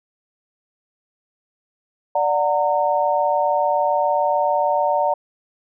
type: chord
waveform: sine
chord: D augmented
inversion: none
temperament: just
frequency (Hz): 587.3 / 734.2 / 917.7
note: D5 / F#5 / A#5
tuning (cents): 0 / -14 / -27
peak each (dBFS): -20 / -21 / -20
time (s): 2.15-5.14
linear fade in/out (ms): 5
effects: none